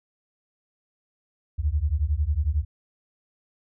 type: beating tone pair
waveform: sine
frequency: 69.3 / 80.3 Hz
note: C#2 / E2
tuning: 0 / -45 cents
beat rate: 11 Hz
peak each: -24 / -24 dBFS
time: 1.58-2.65 s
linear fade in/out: 20 ms
effects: none